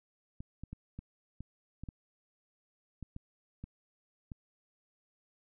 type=clicks; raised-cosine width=5 ms; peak=-30 dBFS; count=11; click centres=0.405 / 0.636 / 0.73 / 0.99 / 1.406 / 1.836 / 1.888 / 3.027 / 3.164 / 3.64 / 4.318 s; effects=none